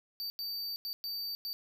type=tone bursts at uneven times; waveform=square; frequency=4617 Hz; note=D8; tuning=30 cents flat; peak=-36 dBFS; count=5; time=0.2-0.3 / 0.39-0.76 / 0.85-0.93 / 1.04-1.35 / 1.45-1.53 s; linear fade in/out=0 ms; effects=13-bit